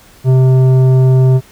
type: tone with tanh clipping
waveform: sine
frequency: 130 Hz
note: C3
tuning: 11 cents flat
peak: -7 dBFS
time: 0.24-1.41 s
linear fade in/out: 50 ms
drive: 11 dB
effects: pink hiss -43 dBFS RMS until 1.51 s